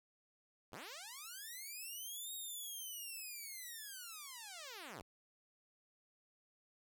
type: linear two-way sweep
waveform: 5% pulse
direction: up then down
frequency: 65 to 3787 to 65 Hz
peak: -37 dBFS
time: 0.72-5.02 s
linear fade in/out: 5 ms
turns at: 2.34 s
effects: none

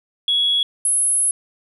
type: tone pair in turn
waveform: sine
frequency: 3351 / 10639 Hz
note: G#7 / E9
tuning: +15 / +15 cents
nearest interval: octave + minor sixth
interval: 2000 cents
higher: second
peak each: -14 dBFS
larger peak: neither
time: 0.28-0.63 / 0.85-1.31 s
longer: second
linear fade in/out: 2 ms
effects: tanh soft clip ceiling -10 dBFS

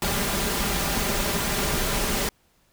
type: noise with comb filter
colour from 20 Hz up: pink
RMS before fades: -25 dBFS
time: 0.02-2.29 s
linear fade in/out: 2 ms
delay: 5 ms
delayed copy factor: +0.5
effects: pink hiss -64 dBFS RMS until 2.72 s

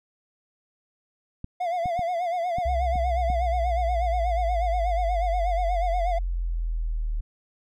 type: clicks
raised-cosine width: 5 ms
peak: -21 dBFS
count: 6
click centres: 1.444 / 1.858 / 1.993 / 2.585 / 2.957 / 3.301 s
type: tone with vibrato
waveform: triangle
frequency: 698.5 Hz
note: F5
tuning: in tune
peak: -22 dBFS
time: 1.6-6.19 s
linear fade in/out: 10 ms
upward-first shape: sine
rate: 8.3 Hz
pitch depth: 83 cents each way
type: linear sweep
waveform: sine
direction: down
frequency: 65.41 to 37.94 Hz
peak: -24 dBFS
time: 2.65-7.21 s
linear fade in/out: 10 ms
effects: none

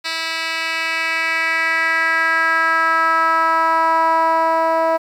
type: tone with band-pass filter sweep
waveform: 10% pulse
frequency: 325.8 Hz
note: E4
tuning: 20 cents flat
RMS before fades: -17 dBFS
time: 0.04-4.98 s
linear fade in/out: 20 ms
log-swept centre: 3500 to 740 Hz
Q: 2.9
effects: 8-bit

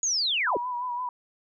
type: linear sweep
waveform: sine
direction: down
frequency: 6810 to 306.2 Hz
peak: -23 dBFS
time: 0.03-0.57 s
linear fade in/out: 2 ms
type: tone with vibrato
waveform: sine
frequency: 983 Hz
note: B5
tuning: 8 cents flat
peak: -28 dBFS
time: 0.47-1.09 s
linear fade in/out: 2 ms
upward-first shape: sine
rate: 5.9 Hz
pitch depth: 45 cents each way
effects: none

